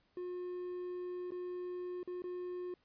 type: tone with dropouts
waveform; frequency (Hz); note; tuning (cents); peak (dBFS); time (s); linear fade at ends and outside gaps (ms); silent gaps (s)
triangle; 359; F4; +48; -37; 0.17-2.74; 2; 1.307-1.319 / 2.031-2.075 / 2.221-2.24
effects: pink hiss -74 dBFS RMS until 2.84 s + resampled to 11025 Hz